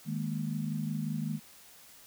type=chord; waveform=sine; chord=D# suspended fourth; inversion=none; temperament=equal; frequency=155.56 / 207.7 / 233.1 Hz; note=D#3 / G#3 / A#3; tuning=0 / 0 / 0 cents; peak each=-34 / -36 / -37 dBFS; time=0.05-1.4 s; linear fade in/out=50 ms; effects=white hiss -55 dBFS RMS until 2.06 s